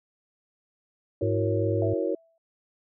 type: chord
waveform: sine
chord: F# dominant seventh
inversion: third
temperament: equal with one note detuned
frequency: 326.2 / 370 / 466.2 / 554.4 Hz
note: E4 / F#4 / A#4 / C#5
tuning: -18 / 0 / 0 / 0 cents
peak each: -30 dBFS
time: 1.21-2.15 s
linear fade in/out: 5 ms
type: tone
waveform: sine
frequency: 103.83 Hz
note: G#2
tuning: in tune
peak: -26 dBFS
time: 1.22-1.94 s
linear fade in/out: 10 ms
type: tone with exponential decay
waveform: sine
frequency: 659.3 Hz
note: E5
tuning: in tune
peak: -28 dBFS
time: 1.82-2.38 s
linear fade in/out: 2 ms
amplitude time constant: 120 ms
effects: none